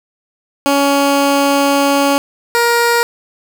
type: tone pair in turn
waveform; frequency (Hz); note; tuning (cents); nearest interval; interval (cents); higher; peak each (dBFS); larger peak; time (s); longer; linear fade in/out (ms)
15% pulse; 280.4 / 471.6; C#4 / A#4; +20 / +20; major sixth; 900; second; -4; neither; 0.66-2.18 / 2.55-3.03; first; 0
effects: none